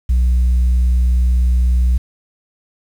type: tone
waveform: sine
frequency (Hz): 61.74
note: B1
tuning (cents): 0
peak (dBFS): -8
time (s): 0.09-1.98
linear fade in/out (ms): 10
effects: tanh soft clip ceiling -9 dBFS + 7-bit